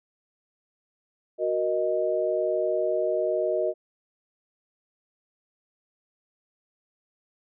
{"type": "chord", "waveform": "sine", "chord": "D# minor", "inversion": "first", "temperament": "equal with one note detuned", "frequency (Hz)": [370, 471, 622.3], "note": ["F#4", "A#4", "D#5"], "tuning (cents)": [0, 18, 0], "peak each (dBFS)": [-28, -29, -25], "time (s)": [1.38, 3.74], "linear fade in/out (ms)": 50, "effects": []}